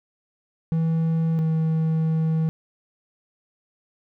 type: tone pair in turn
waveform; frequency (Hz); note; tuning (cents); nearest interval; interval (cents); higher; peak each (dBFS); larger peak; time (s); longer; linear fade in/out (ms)
triangle; 162.8 / 160.1; E3 / D#3; -21 / +50; unison; 29; first; -17; neither; 0.72-1.39 / 1.39-2.49; second; 0
effects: none